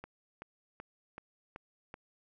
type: click train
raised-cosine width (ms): 0.5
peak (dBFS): -29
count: 6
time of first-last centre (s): 0.04-1.941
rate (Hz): 2.63
effects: none